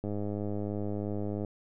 click train, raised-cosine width 2 ms, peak -22 dBFS, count 146, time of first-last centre 0.04-1.448 s, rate 103 Hz, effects none

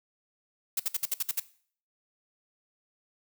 blue noise bursts, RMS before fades -28 dBFS, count 8, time 0.77-1.399 s, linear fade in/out 5 ms, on 27 ms, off 59 ms, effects noise-tail reverb RT60 0.5 s tail -18 dB re dry

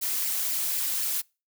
blue noise with flanger, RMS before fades -28 dBFS, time 0.01-1.22 s, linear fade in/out 20 ms, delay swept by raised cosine 0.4 to 2.9 ms, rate 3.9 Hz, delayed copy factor +0.55, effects noise-tail reverb RT60 0.3 s tail -26 dB re dry

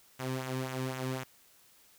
sawtooth tone with flanger, 130 Hz, C3, 11 cents flat, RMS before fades -36 dBFS, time 0.19-1.24 s, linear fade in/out 10 ms, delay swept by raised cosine 0.2 to 1.5 ms, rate 3.9 Hz, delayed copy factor -0.6, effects white hiss -62 dBFS RMS until 1.98 s

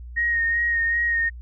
sine tone with vibrato, 1864.7 Hz, A#6, in tune, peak -19 dBFS, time 0.16-1.3 s, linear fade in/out 20 ms, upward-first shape sine, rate 2.6 Hz, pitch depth 24 cents each way, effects added 60 Hz sine -35 dBFS peak until 1.41 s

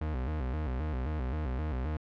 40% pulse tone with vibrato, 70 Hz, C#2, 18 cents sharp, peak -30 dBFS, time 0.01-1.97 s, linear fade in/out 5 ms, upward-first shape square, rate 3.8 Hz, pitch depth 170 cents each way, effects low-pass 2000 Hz 12 dB/octave

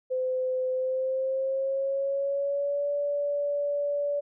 sine tone with pitch glide, 513 to 575.8 Hz, C5 to D5, -34 to -34 cents, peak -25 dBFS, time 0.1-4.21 s, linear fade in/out 20 ms, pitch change +200 cents, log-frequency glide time 0.71-2.91 s, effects none

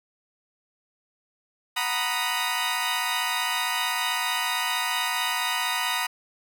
15% pulse chord, B major seventh, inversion second, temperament equal, 740 / 932.3 / 987.8 / 1244.5 Hz, F#5 / A#5 / B5 / D#6, 0 / 0 / 0 / 0 cents, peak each -26 / -23 / -23 / -24 dBFS, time 1.76-6.07 s, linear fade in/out 10 ms, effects none

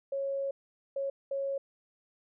sine tone bursts at uneven times, 550 Hz, C#5, 14 cents flat, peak -30 dBFS, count 3, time 0.12-0.51 / 0.96-1.1 / 1.31-1.58 s, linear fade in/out 5 ms, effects none

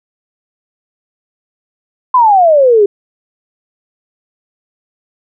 sine exponential sweep, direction down, 1041 to 392 Hz, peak -4 dBFS, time 2.14-2.86 s, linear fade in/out 5 ms, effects none

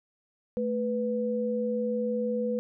sine tone pair together, 219.9 / 493.7 Hz, A3 / B4, -1 / -1 cents, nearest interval octave + major second, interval 1400 cents, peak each -30 / -28 dBFS, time 0.57-2.59 s, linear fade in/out 0 ms, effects none

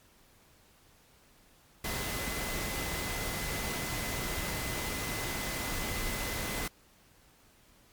sine tone in noise, 2029 Hz, B6, 46 cents sharp, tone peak -42 dBFS, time 1.84-6.68 s, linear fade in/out 5 ms, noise pink, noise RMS -35 dBFS, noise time 1.84-6.68 s, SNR -10 dB, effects pink hiss -62 dBFS RMS until 7.92 s + MP3 96 kbps

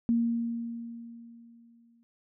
sine tone with exponential decay, 233.1 Hz, A#3, in tune, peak -21 dBFS, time 0.09-2.03 s, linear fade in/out 0 ms, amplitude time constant 420 ms, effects none

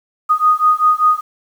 sine beating tone pair, 1238 / 1243.1 Hz, D#6 / D#6, -9 / -2 cents, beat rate 5.1 Hz, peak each -13 dBFS, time 0.29-1.21 s, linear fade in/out 20 ms, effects 7-bit

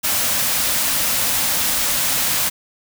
white band-stop noise, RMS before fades -19 dBFS, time 0.03-2.5 s, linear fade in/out 20 ms, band 330 to 470 Hz, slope 96 dB/octave, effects none

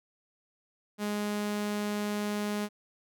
sawtooth tone, 207.7 Hz, G#3, in tune, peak -26 dBFS, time 0.98-2.69 s, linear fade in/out 50 ms, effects none

